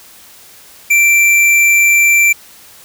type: tone with hard clipping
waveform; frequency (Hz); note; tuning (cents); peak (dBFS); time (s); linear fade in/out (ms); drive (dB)
triangle; 2349; D7; 0; -8; 0.9-2.33; 10; 17
effects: white hiss -40 dBFS RMS until 2.84 s